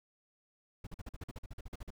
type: noise bursts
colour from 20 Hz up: brown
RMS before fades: -43 dBFS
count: 15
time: 0.84-1.905 s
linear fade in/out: 5 ms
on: 29 ms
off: 45 ms
effects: none